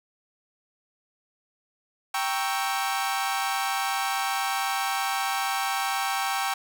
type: chord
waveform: sawtooth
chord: G diminished seventh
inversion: none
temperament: equal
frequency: 784 / 932.3 / 1108.7 / 1318.5 Hz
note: G5 / Bb5 / Db6 / Fb6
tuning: 0 / 0 / 0 / 0 cents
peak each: -24 / -30 / -28 / -30 dBFS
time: 2.14-6.54 s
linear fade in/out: 5 ms
effects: none